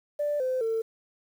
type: tone with pitch steps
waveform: sine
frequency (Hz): 587.3 / 514.2 / 450.3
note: D5 / C5 / A4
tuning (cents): 0 / -30 / +40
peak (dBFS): -24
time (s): 0.19-0.82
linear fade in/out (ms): 10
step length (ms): 210
effects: tanh soft clip ceiling -20 dBFS + 9-bit